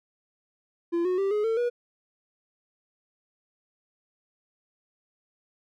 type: tone with pitch steps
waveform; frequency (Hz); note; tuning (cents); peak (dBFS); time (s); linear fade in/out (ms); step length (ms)
triangle; 341.1 / 365.6 / 391.8 / 419.9 / 450.1 / 482.4; F4 / F#4 / G4 / G#4 / A4 / B4; -41 / -21 / -1 / +19 / +39 / -41; -21; 0.92-1.7; 20; 130
effects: none